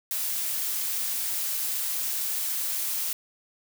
blue noise, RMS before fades -29 dBFS, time 0.11-3.13 s, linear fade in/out 2 ms, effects none

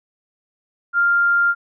sine tone, 1396.9 Hz, F6, in tune, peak -13 dBFS, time 0.93-1.55 s, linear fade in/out 50 ms, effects none

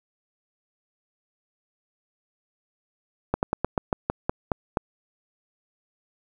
slowing click train, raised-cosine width 1 ms, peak -8 dBFS, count 10, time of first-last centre 3.34-4.772 s, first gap 89 ms, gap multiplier 1.14, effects 8-bit

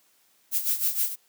violet noise with tremolo, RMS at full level -23 dBFS, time 0.51-1.16 s, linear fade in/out 50 ms, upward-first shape sine, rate 6.4 Hz, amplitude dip 75%, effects white hiss -64 dBFS RMS until 1.28 s + high-pass 150 Hz 12 dB/octave

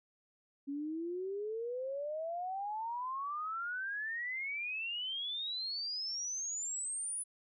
sine exponential sweep, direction up, 275.6 to 10020 Hz, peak -36 dBFS, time 0.67-7.24 s, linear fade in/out 20 ms, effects none

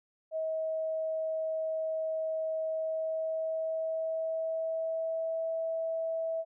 sine tone with pitch glide, 638 to 652.2 Hz, D#5 to E5, +43 to -19 cents, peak -30 dBFS, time 0.31-6.45 s, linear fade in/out 50 ms, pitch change +38 cents, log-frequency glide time 2.67-5.48 s, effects none

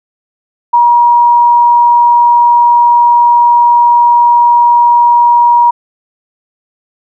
sine tone, 954 Hz, A#5, 40 cents sharp, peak -3 dBFS, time 0.73-5.71 s, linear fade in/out 10 ms, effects none

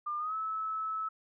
sine tone with pitch glide, 1200 to 1301.1 Hz, D6 to E6, +37 to -23 cents, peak -32 dBFS, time 0.06-1.09 s, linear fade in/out 10 ms, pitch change +140 cents, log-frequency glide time 0.18-0.35 s, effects none

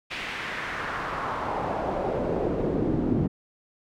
brown noise with band-pass filter sweep, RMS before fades -28 dBFS, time 0.1-3.28 s, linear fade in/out 20 ms, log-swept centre 2700 to 240 Hz, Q 1.9, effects none

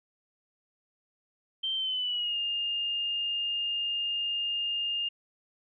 sine tone with pitch glide, 3130 to 2821 Hz, G7 to F7, -3 to +17 cents, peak -28 dBFS, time 1.63-5.09 s, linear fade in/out 10 ms, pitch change -180 cents, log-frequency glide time 1.75-2.38 s, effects none

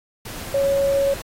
sine tone in noise, 554.4 Hz, C#5, in tune, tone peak -16 dBFS, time 0.54-1.14 s, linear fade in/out 5 ms, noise pink, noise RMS -34 dBFS, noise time 0.25-1.22 s, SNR +15 dB, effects AAC 48 kbps

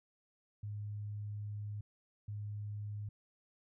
sine tone bursts at uneven times, 104 Hz, G#2, 3 cents sharp, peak -39 dBFS, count 2, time 0.63-1.81 / 2.28-3.09 s, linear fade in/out 5 ms, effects none

